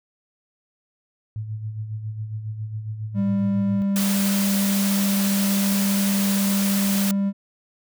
sine tone with tremolo, 108.4 Hz, A2, 25 cents flat, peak -25 dBFS, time 1.36-3.82 s, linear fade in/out 0 ms, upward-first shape sine, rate 7.3 Hz, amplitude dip 55%
triangle tone, 198.1 Hz, G3, 18 cents sharp, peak -17 dBFS, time 3.14-7.33 s, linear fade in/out 50 ms
white high-pass noise, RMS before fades -27 dBFS, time 3.96-7.11 s, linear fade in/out 0 ms, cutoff 130 Hz, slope 24 dB/octave
effects none

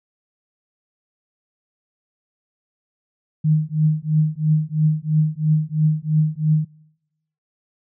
sine tone with tremolo, 154.7 Hz, D#3, 10 cents flat, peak -11 dBFS, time 3.44-6.65 s, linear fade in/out 10 ms, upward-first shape triangle, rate 3 Hz, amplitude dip 100%, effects noise-tail reverb RT60 0.9 s tail -25 dB re dry

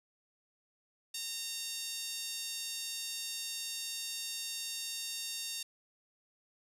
5% pulse tone with high-pass filter, 919 Hz, A#5, 25 cents flat, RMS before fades -40 dBFS, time 1.14-5.63 s, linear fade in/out 5 ms, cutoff 3500 Hz, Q 1.6, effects resampled to 32000 Hz

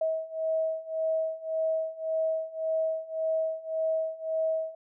sine beating tone pair, 640 / 641.8 Hz, D#5 / E5, +49 / -46 cents, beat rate 1.8 Hz, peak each -31 / -29 dBFS, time 0.01-4.75 s, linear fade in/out 5 ms, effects none

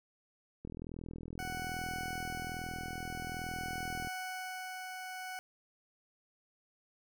click train, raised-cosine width 3 ms, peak -31 dBFS, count 142, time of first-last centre 0.65-4.072 s, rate 41.2 Hz
20% pulse tone with tremolo, 743 Hz, F#5, 7 cents sharp, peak -33 dBFS, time 1.39-5.39 s, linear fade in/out 0 ms, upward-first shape sine, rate 0.49 Hz, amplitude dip 35%
effects none

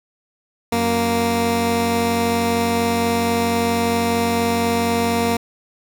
15% pulse tone pair together, 92.5 / 233.1 Hz, F#2 / A#3, 0 / 0 cents, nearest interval octave + major third, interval 1600 cents, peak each -19 / -11 dBFS, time 0.72-5.37 s, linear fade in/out 5 ms, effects none

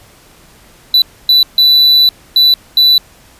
triangle tone bursts at uneven times, 3975 Hz, B7, 10 cents sharp, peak -3 dBFS, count 5, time 0.94-1.02 / 1.29-1.43 / 1.58-2.09 / 2.36-2.54 / 2.77-2.98 s, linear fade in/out 2 ms, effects pink hiss -43 dBFS RMS until 3.39 s + resampled to 32000 Hz

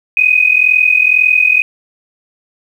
sine tone pair together, 2481 / 2523 Hz, D#7 / D#7, -6 / +23 cents, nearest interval unison, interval 29 cents, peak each -10 dBFS, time 0.17-1.62 s, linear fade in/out 2 ms, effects 7-bit

